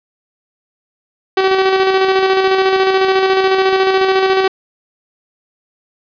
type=tone with tremolo; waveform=sawtooth; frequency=381.6 Hz; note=G4; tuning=47 cents flat; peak=-5 dBFS; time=1.37-4.48 s; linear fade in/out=5 ms; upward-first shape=square; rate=14 Hz; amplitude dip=35%; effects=resampled to 11025 Hz + 7-bit